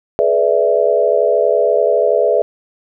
sine chord, E dominant seventh, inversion first, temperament equal with one note detuned, 425 / 493.9 / 587.3 / 659.3 Hz, G#4 / B4 / D5 / E5, +40 / 0 / 0 / 0 cents, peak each -16 dBFS, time 0.19-2.42 s, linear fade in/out 0 ms, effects none

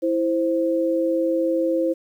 sine tone pair together, 329.6 / 523.6 Hz, E4 / C5, 0 / +1 cents, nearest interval minor sixth, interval 801 cents, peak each -21 dBFS, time 0.02-1.94 s, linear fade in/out 20 ms, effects 9-bit

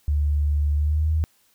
sine tone with pitch glide, 73.42 to 78.69 Hz, D2 to D#2, 0 to +20 cents, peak -18 dBFS, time 0.08-1.24 s, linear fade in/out 0 ms, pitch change +120 cents, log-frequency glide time 0.75-1.12 s, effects white hiss -62 dBFS RMS until 1.54 s

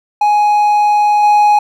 triangle tone with level steps, 834 Hz, G#5, 7 cents sharp, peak -6 / -4 dBFS, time 0.21-1.59 s, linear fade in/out 5 ms, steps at 1.23 s, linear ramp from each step 2 ms, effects none

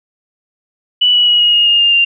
sine tone with pitch steps, 2960 / 2934 / 2909 / 2884 / 2859 / 2835 / 2810 / 2786 Hz, F#7 / F#7 / F#7 / F#7 / F7 / F7 / F7 / F7, 0 / -15 / -30 / -45 / +40 / +25 / +10 / -5 cents, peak -7 dBFS, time 1.01-2.05 s, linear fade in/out 10 ms, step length 130 ms, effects none

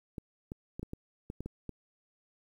clicks, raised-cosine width 3 ms, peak -26 dBFS, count 9, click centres 0.182 / 0.519 / 0.795 / 0.83 / 0.934 / 1.301 / 1.406 / 1.46 / 1.693 s, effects 10-bit

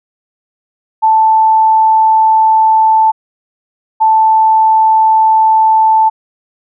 sine tone pair in turn, 880 / 880 Hz, A5 / A5, 0 / 0 cents, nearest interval unison, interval 0 cents, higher neither, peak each -5 dBFS, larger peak neither, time 1.02-3.12 / 4-6.1 s, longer neither, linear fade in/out 20 ms, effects none

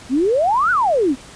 sine exponential two-way sweep, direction up then down, 238.8 to 1515 to 238.8 Hz, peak -13 dBFS, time 0.09-1.16 s, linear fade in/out 50 ms, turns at 0.71 s, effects pink hiss -40 dBFS RMS until 1.35 s + resampled to 22050 Hz

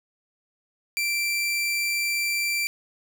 sawtooth tone, 2349 Hz, D7, in tune, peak -20 dBFS, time 0.97-2.67 s, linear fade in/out 0 ms, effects none

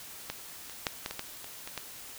clicks, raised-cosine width 0.2 ms, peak -16 / -28 / -10 / -16 / -19 / -17 / -25 / -22 / -17 dBFS, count 9, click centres 0.3 / 0.697 / 0.868 / 1.061 / 1.11 / 1.194 / 1.444 / 1.675 / 1.777 s, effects white hiss -46 dBFS RMS until 2.18 s

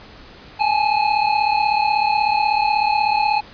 square tone pair together, 825.7 / 862 Hz, G#5 / A5, -10 / -36 cents, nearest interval minor second, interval 74 cents, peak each -19 dBFS, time 0.59-3.41 s, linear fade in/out 20 ms, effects pink hiss -42 dBFS RMS until 3.53 s + resampled to 11025 Hz

